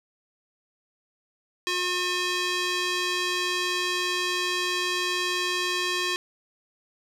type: tone with band-pass filter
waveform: square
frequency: 360.3 Hz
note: F#4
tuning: 46 cents flat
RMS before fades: -27 dBFS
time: 1.67-6.16 s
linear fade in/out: 0 ms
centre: 3400 Hz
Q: 0.92
effects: none